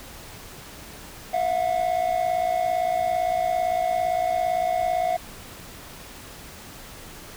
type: tone pair together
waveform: triangle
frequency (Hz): 665 / 722.7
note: E5 / F#5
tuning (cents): +15 / -41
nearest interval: minor second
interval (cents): 144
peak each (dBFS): -23 / -21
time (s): 1.33-5.17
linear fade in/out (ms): 10
effects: pink hiss -42 dBFS RMS until 7.36 s